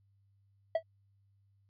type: tone with exponential decay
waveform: triangle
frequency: 651 Hz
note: E5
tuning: 22 cents flat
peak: -21 dBFS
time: 0.75-0.83 s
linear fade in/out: 5 ms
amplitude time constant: 16 ms
effects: added 99 Hz sine -66 dBFS peak until 1.69 s + resampled to 11025 Hz